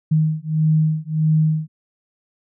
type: beating tone pair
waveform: sine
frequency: 155.56 / 157.16 Hz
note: D#3 / D#3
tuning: 0 / +18 cents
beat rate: 1.6 Hz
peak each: -18 dBFS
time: 0.11-1.68 s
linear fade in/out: 10 ms
effects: none